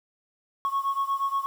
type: beating tone pair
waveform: sine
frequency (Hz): 1097 / 1105.4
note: C#6 / C#6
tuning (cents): -18 / -5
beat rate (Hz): 8.4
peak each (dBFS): -25 / -27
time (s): 0.65-1.46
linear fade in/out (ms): 0
effects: tanh soft clip ceiling -20 dBFS + 8-bit